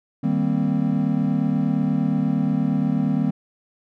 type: chord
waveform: triangle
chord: C minor seventh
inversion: first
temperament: equal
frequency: 155.56 / 196 / 233.1 / 261.6 Hz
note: Eb3 / G3 / Bb3 / C4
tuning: 0 / 0 / 0 / 0 cents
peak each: -22 dBFS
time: 0.23-3.31 s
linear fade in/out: 10 ms
effects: none